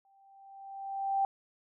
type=tone with exponential growth; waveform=sine; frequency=784 Hz; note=G5; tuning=in tune; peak=-24 dBFS; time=0.05-1.25 s; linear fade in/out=1 ms; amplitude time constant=260 ms; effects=none